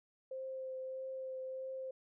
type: tone with vibrato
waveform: sine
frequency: 523.3 Hz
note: C5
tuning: in tune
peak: -40 dBFS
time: 0.31-1.91 s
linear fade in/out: 5 ms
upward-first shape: triangle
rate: 1.6 Hz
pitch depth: 13 cents each way
effects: none